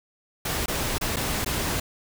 pink noise with dropouts, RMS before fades -27 dBFS, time 0.45-1.8 s, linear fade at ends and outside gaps 5 ms, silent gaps 0.66-0.68 / 0.983-1.011 / 1.161-1.167 / 1.447-1.46 s, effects none

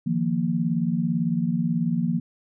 sine chord, Eb suspended second, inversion none, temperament equal with one note detuned, 155.56 / 173.71 / 233.1 Hz, Eb3 / F3 / Bb3, 0 / -9 / 0 cents, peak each -28 / -24 / -25 dBFS, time 0.06-2.2 s, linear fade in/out 10 ms, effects none

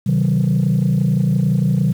sine chord, C diminished, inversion none, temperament just, 130.81 / 156.98 / 188.37 Hz, C3 / Eb3 / Gb3, 0 / +16 / +31 cents, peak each -16 dBFS, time 0.06-1.93 s, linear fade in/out 10 ms, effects tanh soft clip ceiling -9 dBFS + 7-bit

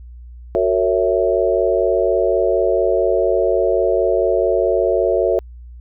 sine chord, F# dominant seventh, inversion none, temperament equal with one note detuned, 370 / 454.2 / 554.4 / 659.3 Hz, F#4 / A#4 / C#5 / E5, 0 / -45 / 0 / 0 cents, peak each -19 dBFS, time 0.55-5.39 s, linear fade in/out 0 ms, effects added 60 Hz sine -34 dBFS peak until 5.8 s

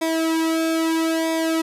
sawtooth tone with flanger, 324.5 Hz, E4, 27 cents flat, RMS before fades -21 dBFS, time 0.01-1.62 s, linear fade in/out 10 ms, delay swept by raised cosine 0.69 to 2.09 ms, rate 0.77 Hz, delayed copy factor -0.85, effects resampled to 32000 Hz

